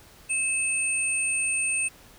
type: tone pair together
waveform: sine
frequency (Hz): 2604 / 8759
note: E7 / C#9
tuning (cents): -22 / -22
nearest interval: octave + major sixth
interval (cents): 2100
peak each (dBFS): -26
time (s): 0.29-1.89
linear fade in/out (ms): 20
effects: pink hiss -52 dBFS RMS until 2.18 s